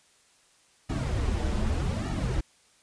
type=noise with flanger; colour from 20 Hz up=brown; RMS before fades=-28 dBFS; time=0.89-2.41 s; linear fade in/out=10 ms; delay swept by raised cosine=1.9 to 7.6 ms; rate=0.83 Hz; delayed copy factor=-0.85; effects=white hiss -62 dBFS RMS until 2.82 s + resampled to 22050 Hz